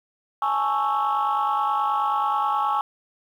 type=chord; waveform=sine; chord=A major seventh; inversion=third; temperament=equal; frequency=830.6 / 880 / 1108.7 / 1318.5 Hz; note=G#5 / A5 / C#6 / E6; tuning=0 / 0 / 0 / 0 cents; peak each=-23 / -28 / -23 / -26 dBFS; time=0.42-2.81 s; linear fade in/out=2 ms; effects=tanh soft clip ceiling -15 dBFS + 9-bit